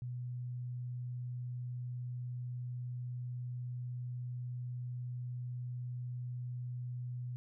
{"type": "tone", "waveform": "sine", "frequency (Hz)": 123.47, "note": "B2", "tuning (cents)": 0, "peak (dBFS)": -38, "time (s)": [0.02, 7.36], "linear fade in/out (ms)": 0, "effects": []}